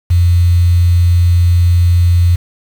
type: tone with quantisation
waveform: sine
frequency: 87.31 Hz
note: F2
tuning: in tune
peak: -6 dBFS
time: 0.1-2.36 s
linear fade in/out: 10 ms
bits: 5
effects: none